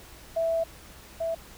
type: tone pair in turn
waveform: sine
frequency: 659.3 / 659.3 Hz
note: E5 / E5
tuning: 0 / 0 cents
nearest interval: unison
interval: 0 cents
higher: neither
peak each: -23 / -26 dBFS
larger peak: first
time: 0.36-0.64 / 1.2-1.35 s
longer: first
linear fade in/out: 10 ms
effects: added 60 Hz sine -54 dBFS peak until 1.57 s + pink hiss -49 dBFS RMS until 1.57 s